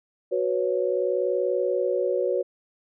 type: chord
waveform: sine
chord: F# suspended fourth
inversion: none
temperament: equal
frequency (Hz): 370 / 493.9 / 554.4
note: F#4 / B4 / C#5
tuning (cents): 0 / 0 / 0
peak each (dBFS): -26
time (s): 0.31-2.43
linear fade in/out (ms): 20
effects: none